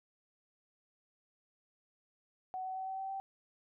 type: tone with pitch steps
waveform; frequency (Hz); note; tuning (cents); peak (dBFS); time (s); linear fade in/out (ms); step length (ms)
sine; 748 / 753.6 / 759.3 / 765 / 770.8 / 776.6; F#5 / F#5 / F#5 / G5 / G5 / G5; +19 / +32 / +45 / -42 / -29 / -16; -37; 2.54-3.2; 0; 110
effects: none